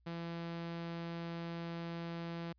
sawtooth tone, 168.6 Hz, E3, 39 cents sharp, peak -36 dBFS, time 0.06-2.53 s, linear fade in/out 10 ms, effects added 60 Hz sine -68 dBFS peak until 2.58 s + resampled to 11025 Hz

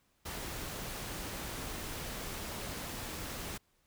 pink noise, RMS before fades -41 dBFS, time 0.25-3.58 s, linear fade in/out 10 ms, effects pink hiss -73 dBFS RMS until 3.86 s

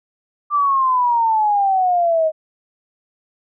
sine exponential sweep, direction down, 1186 to 622.3 Hz, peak -13 dBFS, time 0.5-2.32 s, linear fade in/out 50 ms, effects none

